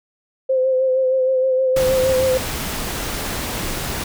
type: tone with vibrato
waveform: sine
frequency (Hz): 520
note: C5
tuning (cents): -11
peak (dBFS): -14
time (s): 0.49-2.38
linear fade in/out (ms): 10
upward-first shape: sine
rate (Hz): 6.4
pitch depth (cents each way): 28
type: noise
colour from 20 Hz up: pink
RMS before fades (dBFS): -25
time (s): 1.76-4.04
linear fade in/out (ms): 5
effects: none